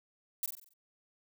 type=noise with echo; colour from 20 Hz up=violet; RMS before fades=-33 dBFS; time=0.43-0.46 s; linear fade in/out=2 ms; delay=46 ms; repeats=6; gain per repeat=-6 dB; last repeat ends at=0.736 s; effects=none